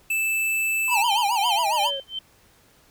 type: tone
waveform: square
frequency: 2637 Hz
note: E7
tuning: in tune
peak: -22 dBFS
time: 0.1-1.03 s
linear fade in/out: 5 ms
type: exponential sweep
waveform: triangle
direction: down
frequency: 1013 to 537 Hz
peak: -29 dBFS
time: 0.88-2 s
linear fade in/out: 2 ms
type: tone with vibrato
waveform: square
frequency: 880 Hz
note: A5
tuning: in tune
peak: -21 dBFS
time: 0.89-1.91 s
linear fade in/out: 50 ms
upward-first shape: sine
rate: 7.3 Hz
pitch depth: 190 cents each way
type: tone with tremolo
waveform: sine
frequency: 3101 Hz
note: G7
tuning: 19 cents flat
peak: -23 dBFS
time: 1.04-2.19 s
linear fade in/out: 5 ms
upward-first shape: sine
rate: 2.7 Hz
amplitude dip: 100%
effects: pink hiss -57 dBFS RMS until 2.9 s